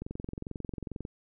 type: click train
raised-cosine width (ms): 3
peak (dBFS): -24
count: 24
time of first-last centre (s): 0.02-1.051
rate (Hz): 22.3
effects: none